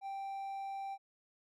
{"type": "tone", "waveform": "triangle", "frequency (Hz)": 784, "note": "G5", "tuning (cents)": 0, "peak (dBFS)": -37, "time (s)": [0.01, 0.98], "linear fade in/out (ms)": 50, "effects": []}